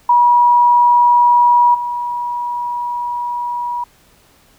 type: tone with level steps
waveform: sine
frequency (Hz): 965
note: B5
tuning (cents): -40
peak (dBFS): -7 / -18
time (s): 0.09-3.84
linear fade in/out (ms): 5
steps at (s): 1.74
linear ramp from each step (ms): 10
effects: pink hiss -51 dBFS RMS until 4.58 s